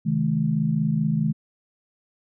sine tone cluster, 133.9 / 158.7 / 214.7 Hz, C3 / D#3 / A3, +40 / +35 / -42 cents, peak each -28 / -22 / -24 dBFS, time 0.05-1.33 s, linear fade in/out 20 ms, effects none

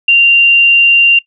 sine tone, 2775 Hz, F7, 12 cents flat, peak -3 dBFS, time 0.08-1.19 s, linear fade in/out 5 ms, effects noise-tail reverb RT60 0.1 s tail -22 dB re dry

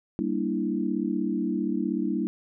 sine chord, E half-diminished seventh, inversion first, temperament equal, 196 / 233.1 / 293.7 / 329.6 Hz, G3 / Bb3 / D4 / E4, 0 / 0 / 0 / 0 cents, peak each -30 dBFS, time 0.19-2.27 s, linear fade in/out 0 ms, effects none

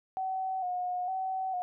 sine tone with vibrato, 740 Hz, F#5, in tune, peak -30 dBFS, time 0.17-1.62 s, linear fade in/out 0 ms, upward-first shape square, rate 1.1 Hz, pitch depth 41 cents each way, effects none

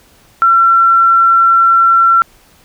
sine tone, 1355 Hz, E6, 47 cents sharp, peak -5 dBFS, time 0.42-2.22 s, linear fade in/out 0 ms, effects pink hiss -47 dBFS RMS until 2.64 s

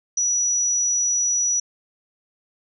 sine tone, 5870 Hz, F#8, 15 cents flat, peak -18 dBFS, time 0.17-1.6 s, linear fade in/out 5 ms, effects none

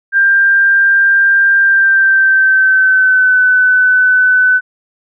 sine tone with pitch glide, 1590 to 1506 Hz, G6 to F#6, +24 to +30 cents, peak -6 dBFS, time 0.12-4.61 s, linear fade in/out 50 ms, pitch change -94 cents, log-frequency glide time 1.58-3.41 s, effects none

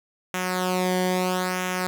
sawtooth tone with flanger, 183.2 Hz, F#3, 17 cents flat, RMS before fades -25 dBFS, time 0.34-1.87 s, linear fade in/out 0 ms, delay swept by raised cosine 0.22 to 0.77 ms, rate 0.76 Hz, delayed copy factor -0.7, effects none

